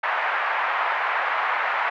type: band-pass noise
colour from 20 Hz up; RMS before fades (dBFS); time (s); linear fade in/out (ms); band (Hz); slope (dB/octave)
pink; -24; 0.03-1.9; 10; 780 to 2100; 24
effects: none